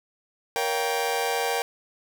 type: chord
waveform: sawtooth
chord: G half-diminished seventh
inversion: first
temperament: just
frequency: 470.4 / 564.5 / 705.6 / 784 Hz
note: Bb4 / Db5 / F5 / G5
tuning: +16 / +31 / +18 / 0 cents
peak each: -24 / -29 / -29 / -24 dBFS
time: 0.56-1.62 s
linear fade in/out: 0 ms
effects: none